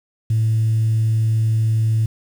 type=tone; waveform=sine; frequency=110.9 Hz; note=A2; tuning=14 cents sharp; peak=-13 dBFS; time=0.3-2.06 s; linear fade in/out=5 ms; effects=tanh soft clip ceiling -11 dBFS + 7-bit